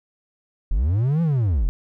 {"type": "linear two-way sweep", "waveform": "triangle", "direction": "up then down", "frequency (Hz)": [34.91, 171.7, 34.91], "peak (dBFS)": -15, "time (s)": [0.71, 1.69], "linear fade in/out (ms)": 0, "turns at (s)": 1.22, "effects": []}